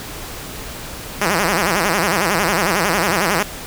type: tone with vibrato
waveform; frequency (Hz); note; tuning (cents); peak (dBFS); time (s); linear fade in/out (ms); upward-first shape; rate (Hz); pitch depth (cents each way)
5% pulse; 184; F#3; -9; -4; 1.21-3.43; 5; sine; 11; 230
effects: pink hiss -31 dBFS RMS until 3.66 s